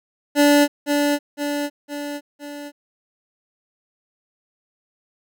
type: tone with echo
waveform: 25% pulse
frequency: 290 Hz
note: D4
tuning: 22 cents flat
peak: -8 dBFS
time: 0.35-0.68 s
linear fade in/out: 50 ms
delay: 510 ms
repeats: 4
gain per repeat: -5 dB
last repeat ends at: 2.72 s
effects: none